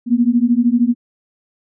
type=beating tone pair; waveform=sine; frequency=233.1 / 246.1 Hz; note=A#3 / B3; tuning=0 / -6 cents; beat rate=13 Hz; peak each=-14 dBFS; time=0.06-0.95 s; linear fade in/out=50 ms; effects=none